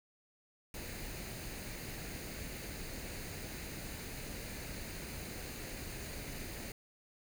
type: noise with comb filter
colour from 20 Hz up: pink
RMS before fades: -44 dBFS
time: 0.74-6.72 s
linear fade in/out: 2 ms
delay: 0.45 ms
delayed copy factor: +0.5
effects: none